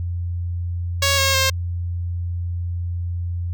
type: tone with pitch steps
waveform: 5% pulse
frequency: 554.4 / 542.7 / 531.2 Hz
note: C#5 / C#5 / C5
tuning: 0 / -37 / +26 cents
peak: -5 dBFS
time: 1.02-1.5 s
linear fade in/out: 5 ms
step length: 160 ms
effects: added 87 Hz sine -22 dBFS peak until 3.53 s